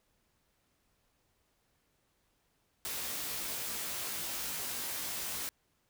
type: noise with comb filter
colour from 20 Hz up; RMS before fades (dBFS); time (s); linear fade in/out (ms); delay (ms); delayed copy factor
white; -38; 2.85-5.49; 0; 17; +1
effects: pink hiss -75 dBFS RMS until 5.89 s